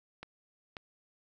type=clicks; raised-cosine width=0.3 ms; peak=-27 / -25 dBFS; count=2; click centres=0.23 / 0.768 s; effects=none